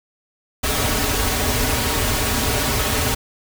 pink noise with comb filter, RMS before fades -20 dBFS, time 0.63-3.15 s, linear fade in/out 10 ms, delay 5.8 ms, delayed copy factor -0.9, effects none

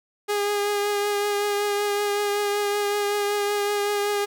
sawtooth tone with vibrato, 410 Hz, G#4, 22 cents flat, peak -18 dBFS, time 0.28-4.26 s, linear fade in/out 20 ms, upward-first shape triangle, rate 5.3 Hz, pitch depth 22 cents each way, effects none

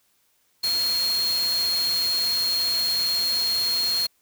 sine tone in noise, 4258 Hz, C8, 30 cents sharp, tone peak -21 dBFS, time 0.63-4.07 s, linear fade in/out 10 ms, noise white, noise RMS -32 dBFS, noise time 0.63-4.07 s, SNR +8 dB, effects white hiss -66 dBFS RMS until 4.21 s

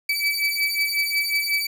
30% pulse beating tone pair, 2297 / 2302.5 Hz, D7 / D7, -39 / -35 cents, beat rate 5.5 Hz, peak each -21 / -22 dBFS, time 0.09-1.67 s, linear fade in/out 5 ms, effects none

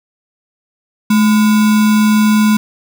sine tone with sample-and-hold, 213.9 Hz, A3, 49 cents flat, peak -7 dBFS, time 1.1-2.57 s, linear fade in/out 5 ms, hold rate 1225 Hz, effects none

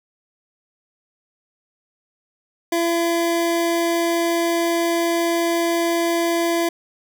25% pulse tone, 338.2 Hz, E4, 44 cents sharp, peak -14 dBFS, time 2.72-6.69 s, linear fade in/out 5 ms, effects none

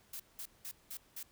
blue noise bursts, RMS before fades -44 dBFS, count 5, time 0.13-1.23 s, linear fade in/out 5 ms, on 68 ms, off 190 ms, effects pink hiss -67 dBFS RMS until 1.31 s

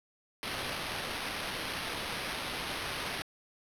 white noise with sample-and-hold, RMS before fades -37 dBFS, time 0.43-3.22 s, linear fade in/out 0 ms, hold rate 7350 Hz, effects low-pass 12000 Hz 12 dB/octave

